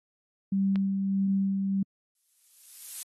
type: tone with tremolo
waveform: sine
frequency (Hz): 195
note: G3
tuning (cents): -9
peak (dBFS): -22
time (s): 0.52-1.83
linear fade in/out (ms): 5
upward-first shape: sine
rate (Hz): 1.6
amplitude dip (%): 35
type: click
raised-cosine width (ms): 0.3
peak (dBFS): -23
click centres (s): 0.758
type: noise with exponential growth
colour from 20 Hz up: violet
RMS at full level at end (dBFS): -31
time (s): 2.15-3.03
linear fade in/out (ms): 2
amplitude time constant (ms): 190
effects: AAC 32 kbps